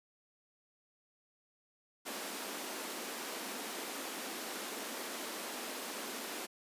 pink high-pass noise, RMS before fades -42 dBFS, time 2.05-6.47 s, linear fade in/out 20 ms, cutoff 220 Hz, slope 48 dB/octave, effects resampled to 32000 Hz

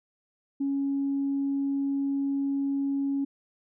sine tone, 277.2 Hz, C#4, in tune, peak -24 dBFS, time 0.6-3.25 s, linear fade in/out 10 ms, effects tanh soft clip ceiling -20 dBFS

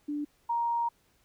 sine tone pair in turn, 293.7 / 937.8 Hz, D4 / A#5, 0 / +10 cents, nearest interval octave + minor sixth, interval 2010 cents, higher second, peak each -30 / -26 dBFS, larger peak second, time 0.08-0.25 / 0.49-0.89 s, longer second, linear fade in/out 10 ms, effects pink hiss -68 dBFS RMS until 1.24 s

